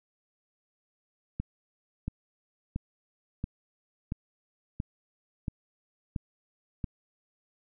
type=click train; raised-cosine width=5 ms; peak=-19 dBFS; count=9; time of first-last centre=1.4-6.842 s; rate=1.47 Hz; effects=none